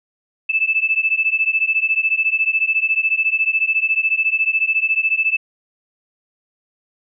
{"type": "beating tone pair", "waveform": "sine", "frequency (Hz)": [2621, 2635], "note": ["E7", "E7"], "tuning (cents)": [-11, -1], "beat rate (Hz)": 14, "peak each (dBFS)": -18, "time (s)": [0.49, 5.37], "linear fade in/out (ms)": 10, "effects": []}